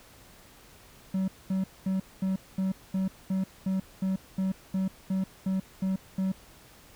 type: tone bursts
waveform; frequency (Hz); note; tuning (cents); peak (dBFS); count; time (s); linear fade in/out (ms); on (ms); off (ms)
triangle; 190; F#3; +46; -23; 15; 1.14-6.32; 5; 140; 220
effects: pink hiss -54 dBFS RMS until 6.95 s